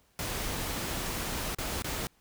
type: noise with dropouts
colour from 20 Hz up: pink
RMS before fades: -34 dBFS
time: 0.19-2.07 s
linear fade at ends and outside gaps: 1 ms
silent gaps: 1.548-1.585 / 1.822-1.844 s
effects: pink hiss -67 dBFS RMS until 2.2 s